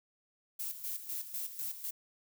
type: noise with tremolo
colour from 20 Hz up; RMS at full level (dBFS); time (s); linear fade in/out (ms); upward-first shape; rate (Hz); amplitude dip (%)
violet; -38; 0.59-1.91; 10; square; 4; 65
effects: none